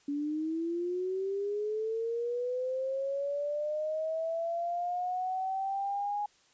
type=linear sweep; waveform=sine; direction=up; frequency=283.2 to 830.6 Hz; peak=-30 dBFS; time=0.08-6.26 s; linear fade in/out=5 ms; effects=white hiss -65 dBFS RMS until 6.53 s + resampled to 16000 Hz